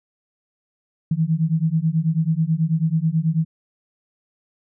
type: beating tone pair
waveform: sine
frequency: 156.5 / 165.7 Hz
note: D#3 / E3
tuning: +10 / +9 cents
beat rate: 9.2 Hz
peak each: -20 dBFS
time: 1.11-3.45 s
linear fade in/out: 5 ms
effects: none